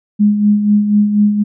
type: tone with tremolo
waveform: sine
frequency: 207.7 Hz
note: G#3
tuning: in tune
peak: -6 dBFS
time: 0.19-1.44 s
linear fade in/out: 20 ms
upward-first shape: sine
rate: 4.1 Hz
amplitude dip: 55%
effects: none